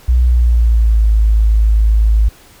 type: tone with pitch glide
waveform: sine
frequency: 61.2 to 53.9 Hz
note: B1 to A1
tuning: -15 to -35 cents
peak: -7 dBFS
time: 0.08-2.29 s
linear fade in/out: 10 ms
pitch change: -220 cents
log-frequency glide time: 0.26-1.03 s
effects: pink hiss -43 dBFS RMS until 2.6 s